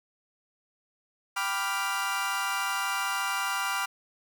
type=chord; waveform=30% pulse; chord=G dominant seventh; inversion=none; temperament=equal; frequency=784 / 987.8 / 1174.7 / 1396.9 Hz; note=G5 / B5 / D6 / F6; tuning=0 / 0 / 0 / 0 cents; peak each=-33 / -31 / -31 / -29 dBFS; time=1.36-3.86 s; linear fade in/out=10 ms; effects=none